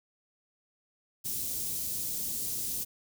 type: band-stop noise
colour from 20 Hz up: white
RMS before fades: -34 dBFS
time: 1.24-2.85 s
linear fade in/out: 20 ms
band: 290 to 6100 Hz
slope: 12 dB/octave
effects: none